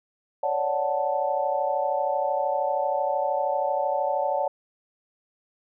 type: chord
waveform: sine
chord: D major seventh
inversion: third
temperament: equal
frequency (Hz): 554.4 / 587.3 / 740 / 880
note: C#5 / D5 / F#5 / A5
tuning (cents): 0 / 0 / 0 / 0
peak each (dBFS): -28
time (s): 0.43-4.48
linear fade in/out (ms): 5
effects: none